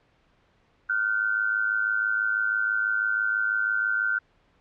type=tone pair together; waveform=sine; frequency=1412.9 / 1519 Hz; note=F6 / F#6; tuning=+20 / +45 cents; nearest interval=minor second; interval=125 cents; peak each=-25 dBFS; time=0.89-4.19 s; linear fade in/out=10 ms; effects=pink hiss -64 dBFS RMS until 4.6 s + low-pass 3000 Hz 12 dB/octave